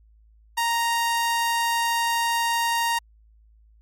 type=tone; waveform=sawtooth; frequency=932.3 Hz; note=A#5; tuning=in tune; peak=-17 dBFS; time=0.57-2.99 s; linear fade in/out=10 ms; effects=added 54 Hz sine -52 dBFS peak until 3.81 s + MP3 64 kbps